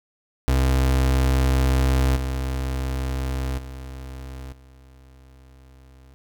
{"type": "tone with level steps", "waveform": "35% pulse", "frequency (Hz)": 65.41, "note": "C2", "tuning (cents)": 0, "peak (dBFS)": [-15, -22, -32, -45], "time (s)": [0.48, 6.14], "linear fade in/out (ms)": 0, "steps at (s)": [2.16, 3.58, 4.52], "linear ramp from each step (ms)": 5, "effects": []}